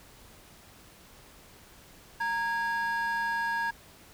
triangle tone pair together, 925.3 / 1647 Hz, A#5 / G#6, -13 / -15 cents, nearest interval minor seventh, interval 998 cents, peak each -27 dBFS, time 2.2-3.71 s, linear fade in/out 10 ms, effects tanh soft clip ceiling -23 dBFS + pink hiss -54 dBFS RMS until 4.13 s

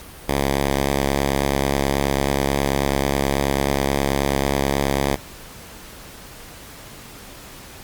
5% pulse tone with vibrato, 69.3 Hz, C#2, in tune, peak -7 dBFS, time 0.28-5.16 s, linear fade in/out 10 ms, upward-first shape triangle, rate 3.6 Hz, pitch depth 15 cents each way, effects pink hiss -40 dBFS RMS until 7.83 s + Opus 48 kbps

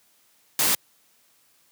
white noise, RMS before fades -21 dBFS, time 0.59-0.75 s, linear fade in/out 2 ms, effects white hiss -62 dBFS RMS until 1.71 s + high-pass 100 Hz 12 dB/octave

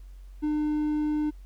triangle tone, 301.6 Hz, D4, 46 cents sharp, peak -22 dBFS, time 0.42-1.31 s, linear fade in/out 20 ms, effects added 46 Hz sine -42 dBFS peak until 1.45 s + pink hiss -66 dBFS RMS until 1.45 s

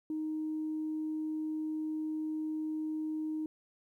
sine tone, 311.1 Hz, D#4, in tune, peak -32 dBFS, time 0.1-3.46 s, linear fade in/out 2 ms, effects tanh soft clip ceiling -28 dBFS + 12-bit

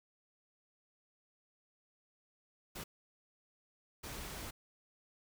pink noise bursts at uneven times, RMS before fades -45 dBFS, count 2, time 2.75-2.84 / 4.03-4.51 s, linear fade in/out 10 ms, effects none

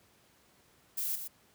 violet noise with echo, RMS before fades -34 dBFS, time 0.97-1.16 s, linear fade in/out 10 ms, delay 120 ms, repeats 1, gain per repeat -7 dB, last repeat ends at 1.28 s, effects pink hiss -65 dBFS RMS until 1.54 s + high-pass 80 Hz 12 dB/octave

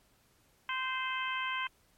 harmonic tone, 519 Hz, C5, 14 cents flat, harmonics 2 / 3 / 4 / 5 / 6, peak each -36 / -38 / -39 / -40 / -41 dBFS, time 0.69-1.67 s, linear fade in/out 2 ms, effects pink hiss -68 dBFS RMS until 1.97 s + MP3 64 kbps

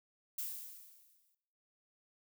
violet noise with exponential decay, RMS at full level -38 dBFS, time 0.38-1.35 s, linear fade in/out 5 ms, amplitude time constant 210 ms, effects noise-tail reverb RT60 0.8 s tail -17 dB re dry

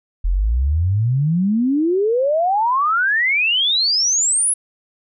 sine exponential sweep, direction up, 40.4 to 10690 Hz, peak -14 dBFS, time 0.24-4.54 s, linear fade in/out 10 ms, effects none

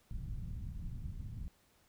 pink low-pass noise, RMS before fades -42 dBFS, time 0.11-1.48 s, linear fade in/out 0 ms, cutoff 170 Hz, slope 24 dB/octave, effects pink hiss -70 dBFS RMS until 1.88 s

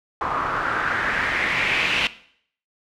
white noise with low-pass filter sweep, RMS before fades -23 dBFS, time 0.21-2.07 s, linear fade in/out 0 ms, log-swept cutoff 1100 to 2800 Hz, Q 3.8, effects noise-tail reverb RT60 0.6 s tail -17 dB re dry

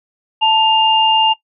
sine tone pair together, 883.4 / 2807 Hz, A5 / F7, +7 / +8 cents, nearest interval octave + minor sixth, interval 2001 cents, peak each -12 dBFS, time 0.41-1.34 s, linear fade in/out 20 ms, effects noise-tail reverb RT60 0.1 s tail -18 dB re dry

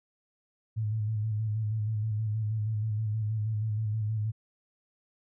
sine tone with vibrato, 108.1 Hz, A2, 30 cents flat, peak -27 dBFS, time 0.76-4.32 s, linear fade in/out 20 ms, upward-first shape square, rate 6.3 Hz, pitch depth 39 cents each way, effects none

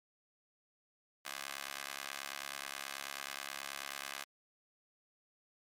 15% pulse tone with high-pass filter, 69.3 Hz, C#2, in tune, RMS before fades -44 dBFS, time 1.25-4.24 s, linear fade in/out 5 ms, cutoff 1400 Hz, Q 0.73, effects MP3 96 kbps

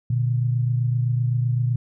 sine tone pair together, 120 / 147.81 Hz, B2 / D3, -49 / +11 cents, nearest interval major third, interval 360 cents, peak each -19 / -27 dBFS, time 0.1-1.76 s, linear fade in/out 5 ms, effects none

